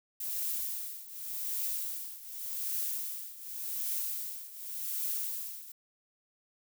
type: noise with tremolo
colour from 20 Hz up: violet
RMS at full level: -33 dBFS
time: 0.2-5.72 s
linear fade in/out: 5 ms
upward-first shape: triangle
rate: 0.87 Hz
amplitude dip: 85%
effects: none